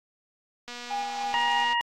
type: click train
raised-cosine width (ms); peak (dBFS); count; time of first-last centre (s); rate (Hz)
0.2; -22; 255; 0.68-1.73; 242
type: tone with tremolo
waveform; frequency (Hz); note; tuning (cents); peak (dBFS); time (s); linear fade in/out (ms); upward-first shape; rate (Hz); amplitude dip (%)
triangle; 810; G#5; -43; -25; 0.9-1.65; 10; triangle; 3.4; 50
type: harmonic tone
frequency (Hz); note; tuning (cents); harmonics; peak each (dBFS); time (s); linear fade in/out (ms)
947; A#5; +27; 1 / 2 / 3; -25 / -28 / -30; 1.34-1.81; 0
effects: AAC 48 kbps